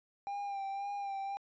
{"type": "tone with vibrato", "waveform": "triangle", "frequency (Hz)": 796, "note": "G5", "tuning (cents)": 26, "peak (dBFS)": -34, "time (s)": [0.27, 1.37], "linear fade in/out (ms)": 0, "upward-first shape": "sine", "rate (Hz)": 1.9, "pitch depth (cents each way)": 31, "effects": ["resampled to 16000 Hz"]}